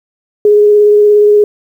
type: tone with vibrato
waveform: sine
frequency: 416.5 Hz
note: G#4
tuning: 5 cents sharp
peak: -3 dBFS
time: 0.45-1.44 s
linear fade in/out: 2 ms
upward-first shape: sine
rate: 17 Hz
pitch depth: 13 cents each way
effects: 7-bit